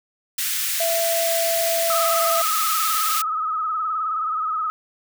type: high-pass noise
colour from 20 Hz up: white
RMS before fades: -24 dBFS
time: 0.38-3.22 s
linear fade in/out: 5 ms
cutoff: 1500 Hz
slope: 24 dB/octave
type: tone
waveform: triangle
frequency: 668 Hz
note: E5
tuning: 23 cents sharp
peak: -19 dBFS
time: 0.8-2.42 s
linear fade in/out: 5 ms
type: tone with vibrato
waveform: sine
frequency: 1273 Hz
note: D#6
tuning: 39 cents sharp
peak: -21 dBFS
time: 1.9-4.7 s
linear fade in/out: 0 ms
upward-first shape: sine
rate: 19 Hz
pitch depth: 61 cents each way
effects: none